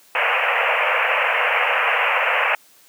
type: band-pass noise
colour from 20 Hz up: white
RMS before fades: -19 dBFS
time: 0.15-2.55 s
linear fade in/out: 2 ms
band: 470 to 2800 Hz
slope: 96 dB/octave
effects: white hiss -52 dBFS RMS until 2.88 s + high-pass 200 Hz 12 dB/octave